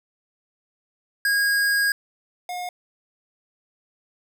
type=tone pair in turn; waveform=square; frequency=1636 / 717.7 Hz; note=G#6 / F5; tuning=-26 / +47 cents; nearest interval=octave + major second; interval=1427 cents; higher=first; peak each=-19 / -29 dBFS; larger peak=first; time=1.25-1.92 / 2.49-2.69 s; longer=first; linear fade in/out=2 ms; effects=none

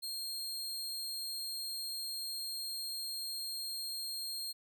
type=tone; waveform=sawtooth; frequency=4221 Hz; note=C8; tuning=14 cents sharp; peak=-35 dBFS; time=0.02-4.53 s; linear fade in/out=20 ms; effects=none

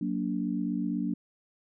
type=chord; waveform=sine; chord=Gb augmented; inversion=none; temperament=equal with one note detuned; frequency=185 / 233.1 / 289.3 Hz; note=Gb3 / Bb3 / D4; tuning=0 / 0 / -26 cents; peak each=-32 dBFS; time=0.01-1.14 s; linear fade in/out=5 ms; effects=none

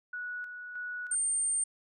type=tone with tremolo; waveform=sine; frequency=1468 Hz; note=F#6; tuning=14 cents flat; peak=-35 dBFS; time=0.13-1.15 s; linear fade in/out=5 ms; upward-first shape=square; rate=1.6 Hz; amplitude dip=45%
type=tone; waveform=sine; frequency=8750 Hz; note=C#9; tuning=24 cents flat; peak=-27 dBFS; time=1.11-1.64 s; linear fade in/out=5 ms
effects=none

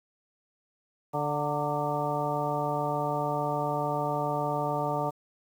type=harmonic tone with a mistuned harmonic; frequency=146.83 Hz; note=D3; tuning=in tune; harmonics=1 / 2 / 3 / 4 / 5 / 6 / 8; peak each=-34 / -37 / -36 / -33 / -33 / -33 / -36 dBFS; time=1.13-5.11 s; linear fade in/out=20 ms; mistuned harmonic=6; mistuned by=+55 cents; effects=9-bit

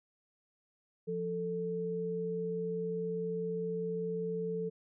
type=tone pair together; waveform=sine; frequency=174.61 / 442.4 Hz; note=F3 / A4; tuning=0 / +9 cents; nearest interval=octave + major third; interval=1609 cents; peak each=-38 / -34 dBFS; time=1.07-4.7 s; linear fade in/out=20 ms; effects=none

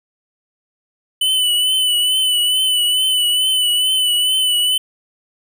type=tone with vibrato; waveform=square; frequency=2996 Hz; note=F#7; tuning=21 cents sharp; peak=-14 dBFS; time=1.21-4.78 s; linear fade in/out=5 ms; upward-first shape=triangle; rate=2.3 Hz; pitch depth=45 cents each way; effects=none

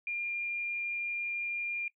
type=tone; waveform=sine; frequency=2402 Hz; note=D7; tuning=38 cents sharp; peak=-32 dBFS; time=0.07-1.88 s; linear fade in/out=2 ms; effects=noise-tail reverb RT60 0.1 s tail -21 dB re dry

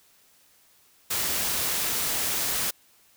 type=noise; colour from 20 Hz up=white; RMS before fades=-27 dBFS; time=1.1-2.71 s; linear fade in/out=10 ms; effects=white hiss -60 dBFS RMS until 3.16 s

